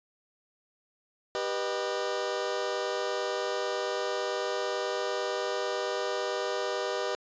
sawtooth chord, G augmented, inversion none, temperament just, 392 / 490 / 612.5 Hz, G4 / B4 / D#5, 0 / -14 / -27 cents, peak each -30 / -29 / -30 dBFS, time 1.35-7.15 s, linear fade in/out 0 ms, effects resampled to 16000 Hz

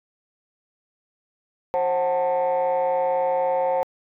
sine chord, F# diminished, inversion second, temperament just, 532.8 / 740 / 888 Hz, C5 / F#5 / A5, +31 / 0 / +16 cents, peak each -20 / -24 / -24 dBFS, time 1.74-3.83 s, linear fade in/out 0 ms, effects tanh soft clip ceiling -15 dBFS

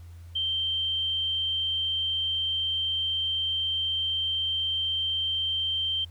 sine tone, 3136 Hz, G7, in tune, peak -25 dBFS, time 0.35-6.05 s, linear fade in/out 10 ms, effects added 85 Hz sine -42 dBFS peak until 6.1 s + pink hiss -61 dBFS RMS until 6.1 s

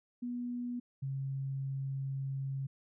sine tone pair in turn, 243.5 / 135.75 Hz, B3 / C#3, -24 / -36 cents, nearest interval minor seventh, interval 1012 cents, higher first, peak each -35 / -34 dBFS, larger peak second, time 0.22-0.8 / 1.02-2.67 s, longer second, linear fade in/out 10 ms, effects none

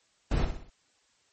brown noise with echo, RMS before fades -25 dBFS, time 0.31-0.45 s, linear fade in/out 5 ms, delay 62 ms, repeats 4, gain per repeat -7 dB, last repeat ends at 0.698 s, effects white hiss -68 dBFS RMS until 1.32 s + MP3 32 kbps

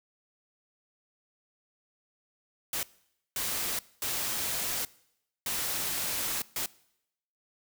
white noise bursts at uneven times, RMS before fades -32 dBFS, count 5, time 2.73-2.83 / 3.36-3.79 / 4.02-4.85 / 5.46-6.42 / 6.56-6.66 s, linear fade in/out 2 ms, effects noise-tail reverb RT60 0.8 s tail -22 dB re dry

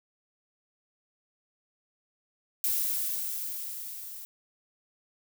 violet noise with level ramp, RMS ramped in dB -27 to -43 dBFS, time 2.64-4.25 s, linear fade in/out 0 ms, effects none

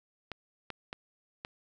clicks, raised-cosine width 0.3 ms, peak -22 dBFS, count 4, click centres 0.317 / 0.703 / 0.929 / 1.449 s, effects none

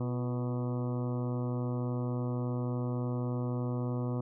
harmonic tone with a mistuned harmonic, 123.5 Hz, B2, in tune, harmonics 1 / 2 / 3 / 4 / 5 / 6 / 7 / 8 / 9 / 10, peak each -32 / -36 / -42 / -42 / -47 / -51 / -53 / -51 / -51 / -54 dBFS, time 0-4.21 s, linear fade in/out 5 ms, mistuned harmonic 3, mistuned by -50 cents, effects none

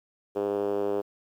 5% pulse tone with band-pass filter, 101.3 Hz, G#2, 43 cents flat, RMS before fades -28 dBFS, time 0.35-1.02 s, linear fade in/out 20 ms, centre 420 Hz, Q 3.7, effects 10-bit

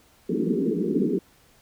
pink band-pass noise, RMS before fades -24 dBFS, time 0.29-1.19 s, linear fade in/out 5 ms, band 170 to 450 Hz, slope 96 dB/octave, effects pink hiss -58 dBFS RMS until 1.61 s

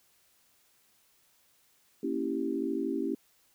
sine chord, A# diminished seventh, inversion none, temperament equal, 233.1 / 277.2 / 329.6 / 392 Hz, A#3 / C#4 / E4 / G4, 0 / 0 / 0 / 0 cents, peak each -37 / -33 / -34 / -35 dBFS, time 2.03-3.15 s, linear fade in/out 5 ms, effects white hiss -67 dBFS RMS until 3.54 s

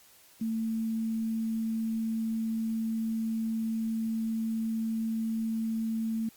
sine tone with quantisation, 223.7 Hz, A3, 29 cents sharp, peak -28 dBFS, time 0.41-6.29 s, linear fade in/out 5 ms, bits 9, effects white hiss -58 dBFS RMS until 6.36 s + Opus 48 kbps

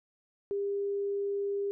sine tone, 401.1 Hz, G4, 40 cents sharp, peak -29 dBFS, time 0.51-1.71 s, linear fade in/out 0 ms, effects none

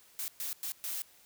blue noise bursts at uneven times, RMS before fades -37 dBFS, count 4, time 0.19-0.28 / 0.4-0.53 / 0.63-0.72 / 0.84-1.02 s, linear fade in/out 0 ms, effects white hiss -61 dBFS RMS until 1.25 s

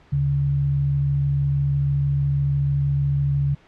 sine tone pair together, 74.37 / 140.6 Hz, D2 / C#3, +22 / +25 cents, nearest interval major seventh, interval 1103 cents, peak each -28 / -18 dBFS, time 0.12-3.55 s, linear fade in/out 10 ms, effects pink hiss -53 dBFS RMS until 3.67 s + low-pass 3000 Hz 12 dB/octave

